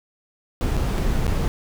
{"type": "noise with dropouts", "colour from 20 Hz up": "brown", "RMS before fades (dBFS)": -21, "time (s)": [0.61, 1.48], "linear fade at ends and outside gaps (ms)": 0, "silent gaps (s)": [[0.767, 0.775], [0.981, 0.985], [1.266, 1.279]], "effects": []}